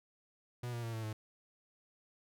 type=tone with pitch steps; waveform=45% pulse; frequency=122 / 118.46 / 115.02 / 111.68 / 108.44 Hz; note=B2 / A#2 / A#2 / A2 / A2; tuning=-21 / +28 / -23 / +26 / -25 cents; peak=-38 dBFS; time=0.63-1.13 s; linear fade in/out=5 ms; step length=100 ms; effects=none